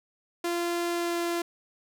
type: tone with pitch glide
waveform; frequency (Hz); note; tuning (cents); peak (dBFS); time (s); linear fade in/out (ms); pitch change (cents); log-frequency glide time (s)
sawtooth; 344.7 to 342.7; F4 to F4; -23 to -33; -23; 0.44-1.42; 5; -10; 0.91-1.17
effects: none